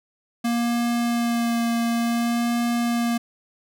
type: tone with vibrato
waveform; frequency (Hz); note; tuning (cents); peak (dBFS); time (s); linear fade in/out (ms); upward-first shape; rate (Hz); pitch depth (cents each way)
square; 235; A#3; +14; -21; 0.44-3.18; 10; sine; 0.56; 15
effects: none